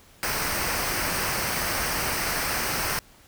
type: noise with comb filter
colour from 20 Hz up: pink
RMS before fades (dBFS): -27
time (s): 0.23-2.99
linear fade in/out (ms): 0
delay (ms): 0.28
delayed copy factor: -0.55
effects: pink hiss -54 dBFS RMS until 3.27 s

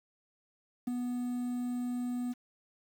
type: tone with ADSR envelope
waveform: triangle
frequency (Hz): 245.7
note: B3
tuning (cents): -9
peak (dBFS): -25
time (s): 0.87-2.34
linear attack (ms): 9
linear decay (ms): 8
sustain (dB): -5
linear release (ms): 26
effects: 9-bit

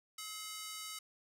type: ring-modulated tone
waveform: 10% pulse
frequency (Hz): 1700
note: G#6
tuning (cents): +40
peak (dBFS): -31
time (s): 0.18-0.99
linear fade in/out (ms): 5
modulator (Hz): 413
effects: none

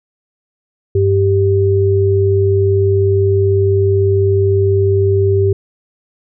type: tone pair together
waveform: sine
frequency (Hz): 97.92 / 392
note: G2 / G4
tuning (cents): -1 / 0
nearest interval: 2 octaves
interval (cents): 2401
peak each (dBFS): -12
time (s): 0.95-5.53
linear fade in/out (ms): 5
effects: none

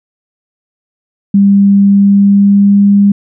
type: tone with pitch glide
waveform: sine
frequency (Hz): 199.2 to 201.3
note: G3 to G3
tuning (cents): +28 to +46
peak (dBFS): -3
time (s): 1.34-3.12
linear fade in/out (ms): 5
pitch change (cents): +18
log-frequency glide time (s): 1.84-2.92
effects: none

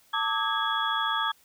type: tone cluster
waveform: sine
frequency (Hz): 894 / 1165 / 1279 / 1646 / 3354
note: A5 / D6 / D#6 / G#6 / G#7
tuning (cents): +27 / -14 / +47 / -16 / +16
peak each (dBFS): -31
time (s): 0.13-1.32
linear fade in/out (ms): 10
effects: white hiss -61 dBFS RMS until 1.44 s

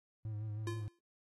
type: tone with vibrato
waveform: triangle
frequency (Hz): 107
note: A2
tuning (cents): -48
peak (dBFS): -36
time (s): 0.25-0.88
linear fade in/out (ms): 0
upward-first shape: sine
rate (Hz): 6.3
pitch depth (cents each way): 44
type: tone with exponential decay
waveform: square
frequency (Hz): 344.5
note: F4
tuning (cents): -24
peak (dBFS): -37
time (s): 0.67-0.99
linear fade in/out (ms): 2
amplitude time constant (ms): 68
effects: AAC 32 kbps

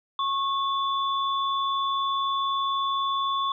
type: tone pair together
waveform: sine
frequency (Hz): 1094 / 3473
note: C#6 / A7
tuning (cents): -23 / -23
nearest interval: octave + minor sixth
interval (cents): 2000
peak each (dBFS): -24 / -31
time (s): 0.19-3.52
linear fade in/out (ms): 2
effects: none

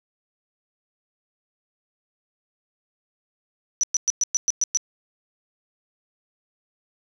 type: tone bursts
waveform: sine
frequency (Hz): 5920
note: F#8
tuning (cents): 0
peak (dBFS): -17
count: 8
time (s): 3.81-4.772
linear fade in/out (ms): 0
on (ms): 24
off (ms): 110
effects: none

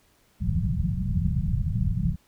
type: low-pass noise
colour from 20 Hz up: white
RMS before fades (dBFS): -25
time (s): 0.4-2.16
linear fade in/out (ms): 20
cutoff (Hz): 190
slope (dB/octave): 96
effects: pink hiss -63 dBFS RMS until 2.27 s

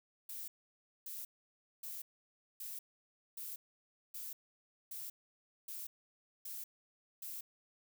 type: noise bursts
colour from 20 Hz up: violet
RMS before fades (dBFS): -45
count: 10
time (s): 0.29-7.41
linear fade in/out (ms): 5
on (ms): 190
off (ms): 580
effects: none

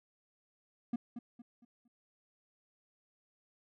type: tone with echo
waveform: triangle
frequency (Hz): 238.4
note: A#3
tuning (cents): +39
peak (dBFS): -29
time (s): 0.93-0.96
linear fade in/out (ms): 5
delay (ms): 230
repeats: 4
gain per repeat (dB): -9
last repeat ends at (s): 1.88
effects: none

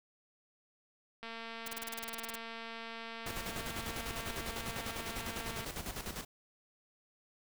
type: click train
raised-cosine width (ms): 0.3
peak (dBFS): -29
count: 1008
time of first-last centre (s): 1.23-5.647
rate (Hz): 228
type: noise bursts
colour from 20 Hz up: white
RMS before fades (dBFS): -41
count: 14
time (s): 1.66-2.357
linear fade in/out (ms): 5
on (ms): 21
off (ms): 31
type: noise with tremolo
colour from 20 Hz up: pink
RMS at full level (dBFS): -40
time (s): 3.26-6.25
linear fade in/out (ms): 5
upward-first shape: square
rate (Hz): 10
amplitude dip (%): 60
effects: none

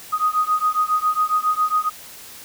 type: beating tone pair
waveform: sine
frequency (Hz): 1243 / 1250.3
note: D#6 / D#6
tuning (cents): -2 / +8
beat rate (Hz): 7.3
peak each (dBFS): -20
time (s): 0.12-1.9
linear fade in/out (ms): 20
effects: white hiss -40 dBFS RMS until 2.44 s

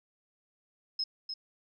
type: tone with echo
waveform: sine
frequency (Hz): 5150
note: E8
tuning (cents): -41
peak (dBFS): -29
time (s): 0.99-1.04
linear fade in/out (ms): 5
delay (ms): 300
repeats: 1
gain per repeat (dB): -6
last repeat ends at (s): 1.34
effects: none

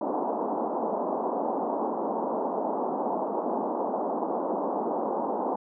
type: band-pass noise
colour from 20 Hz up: white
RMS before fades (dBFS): -29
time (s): 0.01-5.56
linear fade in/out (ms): 5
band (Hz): 210 to 960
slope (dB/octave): 48
effects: none

